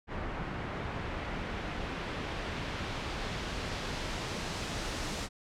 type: noise with low-pass filter sweep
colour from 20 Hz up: pink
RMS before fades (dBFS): -37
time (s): 0.07-5.29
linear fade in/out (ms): 50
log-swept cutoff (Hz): 1700 to 7000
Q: 0.85
effects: none